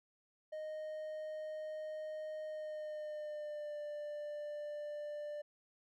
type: tone with pitch glide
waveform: triangle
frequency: 619 to 592.4 Hz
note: D#5 to D5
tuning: -9 to +15 cents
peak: -39 dBFS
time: 0.52-5.42 s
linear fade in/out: 10 ms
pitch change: -76 cents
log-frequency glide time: 2.46-3.78 s
effects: none